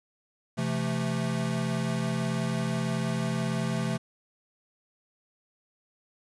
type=chord; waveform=square; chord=A minor; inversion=first; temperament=equal with one note detuned; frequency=130.81 / 169.15 / 220 Hz; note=C3 / E3 / A3; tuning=0 / +45 / 0 cents; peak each=-32 dBFS; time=0.57-3.98 s; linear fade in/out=20 ms; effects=resampled to 22050 Hz + 9-bit